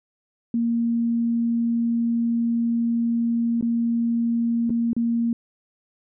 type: tone with dropouts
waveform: sine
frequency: 233.1 Hz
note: A#3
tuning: in tune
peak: -19 dBFS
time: 0.54-5.33 s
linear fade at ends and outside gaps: 2 ms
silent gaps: 3.611-3.625 / 4.696-4.703 / 4.932-4.965 s
effects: none